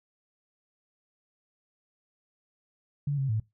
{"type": "tone with pitch steps", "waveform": "sine", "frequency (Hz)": [143.4, 135.5, 109.1], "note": ["D3", "C#3", "A2"], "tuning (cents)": [-41, -39, -14], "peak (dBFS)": -25, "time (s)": [3.07, 3.4], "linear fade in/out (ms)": 5, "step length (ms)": 110, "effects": ["noise-tail reverb RT60 0.2 s tail -21 dB re dry"]}